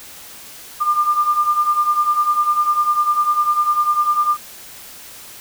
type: beating tone pair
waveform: sine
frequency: 1193 / 1203 Hz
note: D6 / D6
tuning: +27 / +41 cents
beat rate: 10 Hz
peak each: -20 / -15 dBFS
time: 0.8-4.37 s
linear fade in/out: 20 ms
effects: white hiss -38 dBFS RMS until 5.4 s